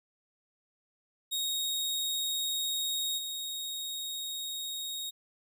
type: tone with level steps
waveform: sawtooth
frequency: 3754 Hz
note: A#7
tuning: 11 cents sharp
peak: -27 / -32 dBFS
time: 1.31-5.11 s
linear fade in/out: 20 ms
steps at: 3.17 s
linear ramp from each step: 20 ms
effects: none